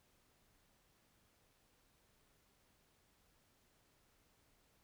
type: silence
effects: pink hiss -74 dBFS RMS until 4.83 s

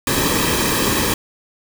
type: noise with comb filter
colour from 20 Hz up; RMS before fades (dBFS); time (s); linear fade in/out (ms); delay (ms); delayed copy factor
pink; -18; 0.07-1.14; 2; 1.4; -0.65
effects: none

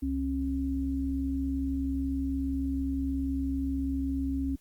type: tone pair together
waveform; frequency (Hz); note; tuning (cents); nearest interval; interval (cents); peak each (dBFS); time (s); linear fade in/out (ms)
sine; 67.8 / 271.2; C#2 / C#4; -38 / -38; 2 octaves; 2400; -32 / -29; 0.02-4.56; 10
effects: white hiss -66 dBFS RMS until 4.6 s + Opus 24 kbps

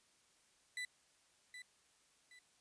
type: tone with echo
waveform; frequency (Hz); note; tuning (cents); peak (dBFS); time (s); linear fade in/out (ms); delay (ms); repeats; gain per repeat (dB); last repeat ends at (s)
35% pulse; 1989; B6; +12; -39; 0.77-0.85; 2; 770; 2; -9; 2.39
effects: white hiss -72 dBFS RMS until 2.6 s + resampled to 22050 Hz

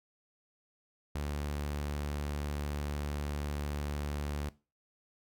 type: tone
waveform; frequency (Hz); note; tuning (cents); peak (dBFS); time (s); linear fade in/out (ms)
sawtooth; 73; D2; -10; -30; 1.15-4.49; 5
effects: noise-tail reverb RT60 0.3 s tail -19 dB re dry

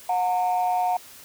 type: tone pair together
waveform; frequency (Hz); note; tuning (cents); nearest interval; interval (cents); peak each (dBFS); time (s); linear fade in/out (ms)
sine; 724.2 / 915; F#5 / A#5; -37 / -32; major third; 405; -20 / -25; 0.09-0.97; 5
effects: tanh soft clip ceiling -16 dBFS + white hiss -46 dBFS RMS until 1.24 s

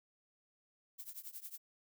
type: noise with tremolo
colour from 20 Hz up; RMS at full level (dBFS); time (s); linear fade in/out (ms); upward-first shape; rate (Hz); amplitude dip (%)
violet; -45; 0.98-1.58; 20; triangle; 11; 95
effects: none

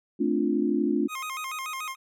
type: chord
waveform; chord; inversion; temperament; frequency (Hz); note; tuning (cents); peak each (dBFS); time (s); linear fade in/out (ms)
sine; D minor seventh; second; equal; 220 / 261.6 / 293.7 / 349.2; A3 / C4 / D4 / F4; 0 / 0 / 0 / 0; -28 / -29 / -26 / -28; 0.19-1.08; 20
type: tone with vibrato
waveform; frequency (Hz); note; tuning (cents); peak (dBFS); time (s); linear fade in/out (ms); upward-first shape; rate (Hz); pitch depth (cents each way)
25% pulse; 1151; D6; -35; -28; 1.08-1.96; 50; square; 6.9; 140
effects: none

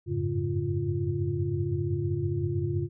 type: tone cluster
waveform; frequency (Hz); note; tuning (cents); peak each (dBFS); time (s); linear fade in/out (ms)
sine; 91.5 / 97.4 / 107 / 140.6 / 348.5; F#2 / G2 / A2 / C#3 / F4; -19 / -11 / -48 / +25 / -4; -33 / -38 / -31 / -31 / -32; 0.06-2.89; 50
effects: none

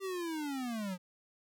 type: linear sweep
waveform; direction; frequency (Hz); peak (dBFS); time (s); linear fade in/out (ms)
square; down; 393.9 to 174.5; -36; 0-0.98; 50
effects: none

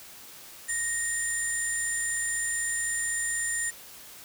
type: tone cluster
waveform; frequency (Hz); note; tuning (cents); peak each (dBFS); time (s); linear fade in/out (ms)
sine; 1856 / 7180 / 9120; A#6 / A8 / C#9; -8 / +34 / +48; -30; 0.68-3.71; 20
effects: tanh soft clip ceiling -22 dBFS + white hiss -47 dBFS RMS until 4.24 s

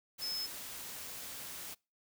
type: tone in noise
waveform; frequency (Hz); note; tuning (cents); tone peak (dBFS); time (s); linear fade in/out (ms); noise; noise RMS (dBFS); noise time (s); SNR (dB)
sine; 5200; E8; -24; -36; 0.21-0.47; 20; white; -45; 0.18-1.75; +6
effects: noise-tail reverb RT60 0.3 s tail -26 dB re dry

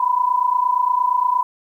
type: tone pair together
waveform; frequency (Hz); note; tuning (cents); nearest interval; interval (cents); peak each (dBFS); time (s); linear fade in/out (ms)
sine; 974.4 / 1003; B5 / B5; -24 / +26; minor second; 50; -19 / -17; 0-1.43; 5
effects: 9-bit

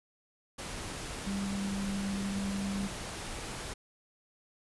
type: tone in noise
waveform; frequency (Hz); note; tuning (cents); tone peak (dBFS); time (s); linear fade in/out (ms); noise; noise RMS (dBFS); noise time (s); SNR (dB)
sine; 197.5; G3; +13; -32; 1.26-2.88; 10; pink; -40; 0.58-3.74; +5
effects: resampled to 24000 Hz

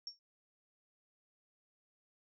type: tone with exponential decay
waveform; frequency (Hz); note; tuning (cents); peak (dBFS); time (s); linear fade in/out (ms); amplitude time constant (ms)
sine; 5500; F8; -27; -37; 0.07-0.19; 1; 24
effects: none

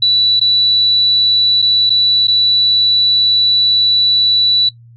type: tone with dropouts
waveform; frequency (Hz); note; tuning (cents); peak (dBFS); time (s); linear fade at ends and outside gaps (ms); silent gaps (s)
sine; 3951; B7; 0; -8; 0.02-4.69; 5; 0.397-0.412 / 1.619-1.623 / 1.896-1.902 / 2.272-2.28
effects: noise-tail reverb RT60 0.1 s tail -19 dB re dry + added 117 Hz sine -38 dBFS peak until 4.96 s

